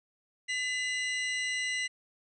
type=tone pair together; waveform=40% pulse; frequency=2010 / 2842 Hz; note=B6 / F7; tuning=+30 / +30 cents; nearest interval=tritone; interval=600 cents; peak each=-30 / -36 dBFS; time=0.48-1.88 s; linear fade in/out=20 ms; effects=resampled to 22050 Hz